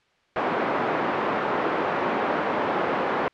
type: band-pass noise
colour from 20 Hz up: white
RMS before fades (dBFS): -25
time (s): 0.36-3.28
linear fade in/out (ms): 0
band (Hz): 250 to 1000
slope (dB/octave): 12
effects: white hiss -64 dBFS RMS until 3.33 s + low-pass 3000 Hz 12 dB/octave